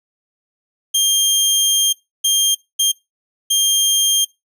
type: tone bursts at uneven times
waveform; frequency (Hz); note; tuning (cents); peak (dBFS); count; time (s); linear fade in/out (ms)
20% pulse; 3200; G7; +35; -7; 4; 0.94-1.93 / 2.24-2.55 / 2.79-2.92 / 3.5-4.25; 10
effects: noise-tail reverb RT60 0.2 s tail -22 dB re dry